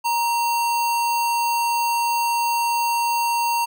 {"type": "tone with sample-and-hold", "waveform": "sine", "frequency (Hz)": 939, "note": "A#5", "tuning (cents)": 12, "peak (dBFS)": -18, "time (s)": [0.04, 3.66], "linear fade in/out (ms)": 20, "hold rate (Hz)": 3675, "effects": []}